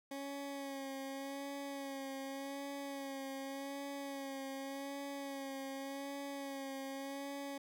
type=tone with vibrato; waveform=20% pulse; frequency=275.1 Hz; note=C#4; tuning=13 cents flat; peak=-37 dBFS; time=0.11-7.58 s; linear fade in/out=5 ms; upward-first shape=sine; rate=0.86 Hz; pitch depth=32 cents each way; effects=none